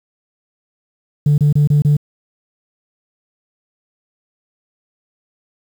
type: tone bursts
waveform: sine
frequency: 146.83 Hz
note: D3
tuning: in tune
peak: -7 dBFS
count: 5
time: 1.26-1.968 s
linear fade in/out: 5 ms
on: 120 ms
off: 27 ms
effects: tanh soft clip ceiling -7 dBFS + 7-bit